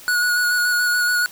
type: tone with vibrato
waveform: square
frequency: 1457 Hz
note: F#6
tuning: 27 cents flat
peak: -17 dBFS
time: 0.08-1.26 s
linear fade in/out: 0 ms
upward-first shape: square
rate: 7 Hz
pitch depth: 16 cents each way
effects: white hiss -42 dBFS RMS until 1.31 s